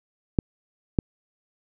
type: clicks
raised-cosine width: 3 ms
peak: -6 dBFS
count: 2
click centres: 0.388 / 0.988 s
effects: none